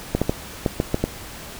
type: clicks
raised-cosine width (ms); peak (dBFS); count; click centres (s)
2; -5; 7; 0.15 / 0.216 / 0.295 / 0.662 / 0.801 / 0.944 / 1.04
effects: pink hiss -37 dBFS RMS until 1.59 s